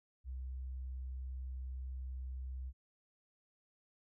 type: tone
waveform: sine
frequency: 64.4 Hz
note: C2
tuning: 27 cents flat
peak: -40 dBFS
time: 0.24-2.73 s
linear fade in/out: 50 ms
effects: none